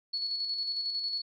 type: tone with tremolo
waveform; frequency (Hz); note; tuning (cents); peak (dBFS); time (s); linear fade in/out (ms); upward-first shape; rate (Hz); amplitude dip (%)
sine; 4394; C#8; -16; -29; 0.13-1.22; 10; square; 11; 35
effects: none